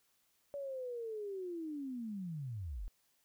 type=linear sweep; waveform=sine; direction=down; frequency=573 to 34.65 Hz; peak=-39 dBFS; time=0.54-2.88 s; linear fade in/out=0 ms; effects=white hiss -75 dBFS RMS until 3.24 s